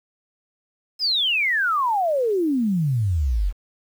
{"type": "exponential sweep", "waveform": "sine", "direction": "down", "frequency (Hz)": [5240, 41.2], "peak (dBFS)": -18, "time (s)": [0.99, 3.53], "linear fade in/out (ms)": 50, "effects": ["8-bit"]}